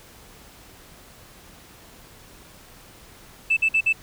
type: tone bursts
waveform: sine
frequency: 2637 Hz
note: E7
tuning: in tune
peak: -15 dBFS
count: 4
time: 3.5-3.929 s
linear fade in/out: 10 ms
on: 69 ms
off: 51 ms
effects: tanh soft clip ceiling -12 dBFS + pink hiss -48 dBFS RMS until 4.02 s